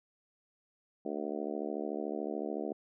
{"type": "harmonic tone", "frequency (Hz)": 73.7, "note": "D2", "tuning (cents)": 7, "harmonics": [3, 4, 5, 6, 7, 8, 9, 10], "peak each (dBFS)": [-42, -40, -40, -41, -46, -45, -44, -48], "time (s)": [1.05, 2.73], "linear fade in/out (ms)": 5, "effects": []}